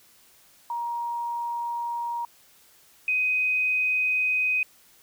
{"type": "tone pair in turn", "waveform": "sine", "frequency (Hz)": [944, 2508], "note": ["A#5", "D#7"], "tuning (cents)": [22, 13], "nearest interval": "octave + perfect fourth", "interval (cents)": 1691, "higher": "second", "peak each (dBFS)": [-27, -21], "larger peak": "second", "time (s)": [[0.7, 2.25], [3.08, 4.63]], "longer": "neither", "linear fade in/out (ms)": 2, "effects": ["white hiss -57 dBFS RMS until 5.02 s"]}